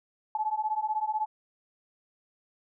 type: beating tone pair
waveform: sine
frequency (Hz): 853 / 869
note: G#5 / A5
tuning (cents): +46 / -22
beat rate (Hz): 16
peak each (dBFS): -30 / -30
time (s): 0.35-1.26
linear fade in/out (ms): 2
effects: none